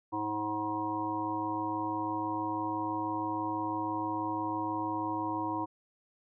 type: harmonic tone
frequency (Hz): 106.1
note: G#2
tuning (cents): +38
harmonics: 1 / 3 / 5 / 7 / 9 / 10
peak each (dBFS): -45 / -35 / -45 / -41 / -34 / -41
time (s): 0.12-5.66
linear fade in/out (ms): 20
effects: none